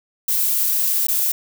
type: noise with dropouts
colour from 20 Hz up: violet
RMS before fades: -19 dBFS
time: 0.28-1.32 s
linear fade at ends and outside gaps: 5 ms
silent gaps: 1.07-1.084 s
effects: none